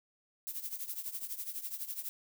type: noise with tremolo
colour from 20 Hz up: violet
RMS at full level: -37 dBFS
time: 0.47-2.09 s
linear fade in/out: 0 ms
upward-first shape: triangle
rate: 12 Hz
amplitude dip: 85%
effects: none